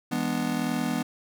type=chord; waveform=square; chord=E dominant seventh; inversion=none; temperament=just; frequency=164.81 / 206 / 247.2 / 296.7 Hz; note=E3 / G#3 / B3 / D4; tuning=0 / -14 / +2 / +18 cents; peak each=-34 / -33 / -29 / -34 dBFS; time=0.11-1.03 s; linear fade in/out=10 ms; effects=none